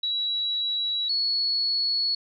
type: tone pair in turn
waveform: sine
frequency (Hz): 3902 / 4383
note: B7 / C#8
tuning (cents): -22 / -20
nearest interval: major second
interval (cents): 202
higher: second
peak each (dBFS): -24 / -22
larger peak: second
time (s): 0.03-1.09 / 1.09-2.15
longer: neither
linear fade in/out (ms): 5
effects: none